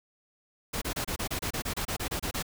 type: noise bursts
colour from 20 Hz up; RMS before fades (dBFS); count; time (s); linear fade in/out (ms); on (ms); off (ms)
pink; -32; 15; 0.73-2.427; 10; 87; 28
effects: none